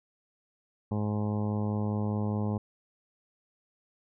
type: harmonic tone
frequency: 104.9 Hz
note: G#2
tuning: 18 cents sharp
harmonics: 1 / 2 / 3 / 4 / 5 / 6 / 7 / 8 / 9 / 10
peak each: -30 / -31 / -41 / -40 / -42 / -47 / -47 / -44 / -49 / -49 dBFS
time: 0.91-2.58 s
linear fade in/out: 5 ms
effects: none